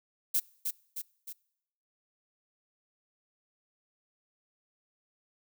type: noise with echo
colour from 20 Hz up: violet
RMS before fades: -27 dBFS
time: 0.34-0.4 s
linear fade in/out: 10 ms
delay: 310 ms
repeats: 3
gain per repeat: -5 dB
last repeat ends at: 1.33 s
effects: noise-tail reverb RT60 0.8 s tail -25 dB re dry